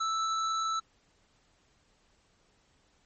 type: tone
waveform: square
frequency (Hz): 1318.5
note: E6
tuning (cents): 0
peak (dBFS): -29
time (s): 0-0.8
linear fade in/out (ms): 10
effects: pink hiss -68 dBFS RMS until 3.05 s + MP3 32 kbps